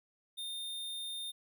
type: tone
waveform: square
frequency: 3635 Hz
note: A#7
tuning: 44 cents flat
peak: -39 dBFS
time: 0.37-1.32 s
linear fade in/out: 20 ms
effects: none